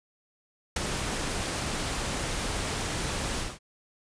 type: noise with ADSR envelope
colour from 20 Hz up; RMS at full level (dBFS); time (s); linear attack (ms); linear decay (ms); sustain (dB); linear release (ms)
pink; -24; 0.76-3.59; 6; 10; -7; 200
effects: resampled to 22050 Hz